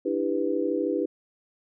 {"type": "chord", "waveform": "sine", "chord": "E minor seventh", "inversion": "third", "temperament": "just", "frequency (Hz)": [296.7, 329.6, 395.6, 494.4], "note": ["D4", "E4", "G4", "B4"], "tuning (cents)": [18, 0, 16, 2], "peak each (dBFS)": -29, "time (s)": [0.05, 1.06], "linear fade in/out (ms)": 10, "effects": []}